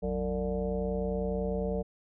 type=tone with frequency modulation; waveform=sine; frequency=320 Hz; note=D#4; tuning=49 cents sharp; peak=-28 dBFS; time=0.02-1.83 s; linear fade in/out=20 ms; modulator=134 Hz; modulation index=2.2; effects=none